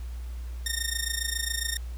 10% pulse tone with amplitude modulation, 1834 Hz, A#6, 29 cents flat, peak -16 dBFS, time 0.66-1.77 s, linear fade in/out 2 ms, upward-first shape sine, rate 27.3 Hz, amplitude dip 85%, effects added 60 Hz sine -33 dBFS peak until 1.97 s + pink hiss -54 dBFS RMS until 1.97 s

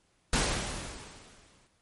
pink noise with exponential decay, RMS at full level -25 dBFS, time 0.33-1.67 s, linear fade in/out 2 ms, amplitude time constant 290 ms, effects pink hiss -70 dBFS RMS until 1.81 s + MP3 48 kbps

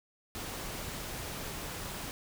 pink noise, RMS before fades -40 dBFS, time 0.35-2.11 s, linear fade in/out 0 ms, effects none

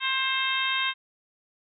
harmonic tone, 529 Hz, C5, 19 cents sharp, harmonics 2 / 3 / 4 / 5 / 6 / 7, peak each -31 / -31 / -31 / -31 / -31 / -31 dBFS, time 0-0.94 s, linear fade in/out 50 ms, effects none

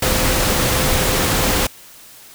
sine tone in noise, 515 Hz, C5, 28 cents flat, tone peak -26 dBFS, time 0.02-1.67 s, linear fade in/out 5 ms, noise pink, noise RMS -17 dBFS, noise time 0.02-1.67 s, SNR -12 dB, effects white hiss -42 dBFS RMS until 2.34 s

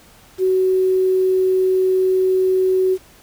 sine tone with quantisation, 374.4 Hz, F#4, 20 cents sharp, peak -13 dBFS, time 0.38-2.98 s, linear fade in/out 50 ms, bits 7, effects pink hiss -48 dBFS RMS until 3.22 s

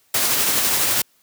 white noise with tremolo, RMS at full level -18 dBFS, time 0.14-1.02 s, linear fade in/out 5 ms, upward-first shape sine, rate 12 Hz, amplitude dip 25%, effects white hiss -60 dBFS RMS until 1.22 s + high-pass 80 Hz 12 dB/octave

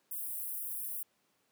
white high-pass noise, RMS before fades -39 dBFS, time 0.11-1.03 s, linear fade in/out 5 ms, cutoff 9600 Hz, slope 48 dB/octave, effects pink hiss -74 dBFS RMS until 1.51 s + high-pass 200 Hz 12 dB/octave

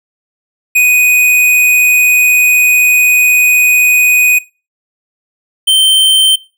square tone pair in turn, 2489 / 3111 Hz, D#7 / G7, 0 / -14 cents, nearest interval major third, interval 386 cents, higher second, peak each -6 dBFS, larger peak neither, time 0.75-4.39 / 5.67-6.36 s, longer first, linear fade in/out 10 ms, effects noise-tail reverb RT60 0.3 s tail -20 dB re dry

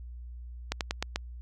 slowing click train, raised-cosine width 0.2 ms, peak -12 dBFS, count 5, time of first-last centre 0.72-1.159 s, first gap 88 ms, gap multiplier 1.15, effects added 60 Hz sine -40 dBFS peak until 1.41 s

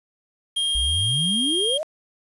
square tone, 3226 Hz, G7, 49 cents sharp, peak -21 dBFS, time 0.56-1.78 s, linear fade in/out 10 ms
sine exponential sweep, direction up, 53.8 to 653 Hz, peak -24 dBFS, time 0.75-1.83 s, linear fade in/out 0 ms
effects resampled to 24000 Hz + 8-bit

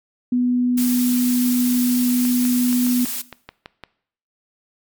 sine tone, 246.9 Hz, B3, in tune, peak -15 dBFS, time 0.32-3.05 s, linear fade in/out 5 ms
blue noise, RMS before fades -26 dBFS, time 0.77-3.22 s, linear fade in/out 10 ms
clicks, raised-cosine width 0.3 ms, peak -18 dBFS, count 9, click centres 2.252 / 2.452 / 2.728 / 2.867 / 3.057 / 3.327 / 3.49 / 3.659 / 3.837 s
effects noise-tail reverb RT60 0.6 s tail -19 dB re dry + MP3 96 kbps

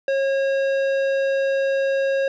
sine tone with tanh clipping, 544 Hz, C#5, 33 cents flat, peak -20 dBFS, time 0.08-2.28 s, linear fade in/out 2 ms, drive 13 dB, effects none

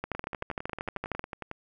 two click trains, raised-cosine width 0.5 ms, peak -21 / -17 dBFS, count 16 / 16, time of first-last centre 0.15-1.514 / 0.04-1.194 s, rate 11 / 13 Hz, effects none

